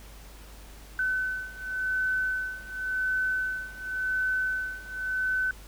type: beating tone pair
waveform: sine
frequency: 1515 / 1515.91 Hz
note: F#6 / F#6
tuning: +40 / +42 cents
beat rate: 0.91 Hz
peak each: -29 / -31 dBFS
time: 0.99-5.51 s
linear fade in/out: 2 ms
effects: added 50 Hz sine -46 dBFS peak until 5.67 s + pink hiss -51 dBFS RMS until 5.67 s